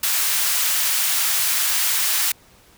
white high-pass noise, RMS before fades -20 dBFS, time 0.03-2.32 s, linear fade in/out 5 ms, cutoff 1100 Hz, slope 12 dB/octave, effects pink hiss -52 dBFS RMS until 2.77 s

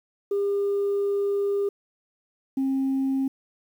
sine tone pair in turn, 401.8 / 268.2 Hz, G4 / C4, +43 / +43 cents, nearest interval perfect fifth, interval 700 cents, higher first, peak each -20 dBFS, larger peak neither, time 0.31-1.69 / 2.57-3.28 s, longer first, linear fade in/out 5 ms, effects tanh soft clip ceiling -19 dBFS + 9-bit

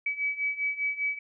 sine beating tone pair, 2282 / 2287 Hz, C#7 / D7, +50 / -47 cents, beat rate 5 Hz, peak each -32 / -29 dBFS, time 0.06-1.19 s, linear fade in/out 5 ms, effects none

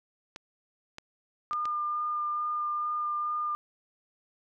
clicks, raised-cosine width 0.2 ms, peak -23 dBFS, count 4, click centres 0.361 / 0.984 / 1.532 / 1.655 s
sine tone with vibrato, 1206 Hz, D6, 46 cents sharp, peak -28 dBFS, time 1.51-3.55 s, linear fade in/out 0 ms, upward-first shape sine, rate 2.3 Hz, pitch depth 10 cents each way
effects none

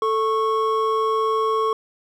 triangle tone pair together, 441.4 / 1100 Hz, A4 / C#6, +5 / -14 cents, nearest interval octave + major third, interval 1581 cents, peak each -19 dBFS, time 0.02-1.73 s, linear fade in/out 2 ms, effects none

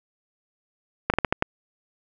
slowing click train, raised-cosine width 0.5 ms, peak -4 dBFS, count 6, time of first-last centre 1.1-1.424 s, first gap 38 ms, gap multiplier 1.27, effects none

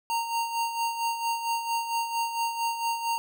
square tone with tremolo, 925 Hz, A#5, 14 cents flat, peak -25 dBFS, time 0.1-3.18 s, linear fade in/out 0 ms, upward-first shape sine, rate 4.4 Hz, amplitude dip 60%, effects none

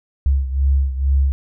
sine beating tone pair, 67.7 / 69.9 Hz, C#2 / C#2, -40 / +15 cents, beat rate 2.2 Hz, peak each -15 / -20 dBFS, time 0.26-1.32 s, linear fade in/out 0 ms, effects none

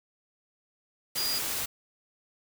sine tone in noise, 4852 Hz, D#8, 44 cents flat, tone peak -29 dBFS, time 1.17-1.39 s, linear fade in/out 10 ms, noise white, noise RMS -32 dBFS, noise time 1.15-1.66 s, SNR 0 dB, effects none

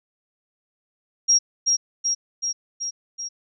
sine tone with echo, 5620 Hz, F8, 10 cents sharp, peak -13 dBFS, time 1.28-1.39 s, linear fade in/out 20 ms, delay 380 ms, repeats 5, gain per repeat -3 dB, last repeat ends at 3.29 s, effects none

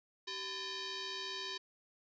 sine tone with frequency modulation, 385.6 Hz, G4, 28 cents flat, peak -39 dBFS, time 0.27-1.58 s, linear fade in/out 10 ms, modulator 697 Hz, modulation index 6.9, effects none

